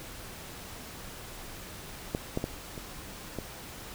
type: clicks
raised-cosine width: 2 ms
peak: -15 / -15 / -17 / -27 / -20 dBFS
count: 5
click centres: 2.149 / 2.374 / 2.441 / 2.778 / 3.387 s
effects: pink hiss -44 dBFS RMS until 3.94 s